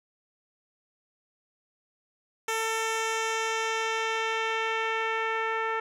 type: tone with low-pass filter sweep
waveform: 10% pulse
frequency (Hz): 447.1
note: A4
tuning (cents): +28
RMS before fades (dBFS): -29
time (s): 2.48-5.8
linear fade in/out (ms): 5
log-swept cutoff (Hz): 11000 to 1700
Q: 1.1
effects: none